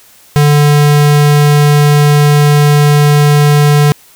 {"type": "tone", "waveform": "square", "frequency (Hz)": 146.83, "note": "D3", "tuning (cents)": 0, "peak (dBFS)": -5, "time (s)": [0.36, 3.92], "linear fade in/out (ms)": 0, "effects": ["white hiss -42 dBFS RMS until 4.15 s"]}